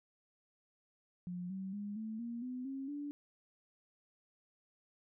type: tone with pitch steps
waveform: sine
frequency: 178.2 / 190.99 / 204.7 / 219.4 / 235.1 / 252 / 270.1 / 289.5 Hz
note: F3 / G3 / G#3 / A3 / A#3 / B3 / C#4 / D4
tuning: +35 / -45 / -25 / -5 / +15 / +35 / -45 / -25 cents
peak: -39 dBFS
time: 1.27-3.11 s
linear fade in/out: 0 ms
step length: 230 ms
effects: none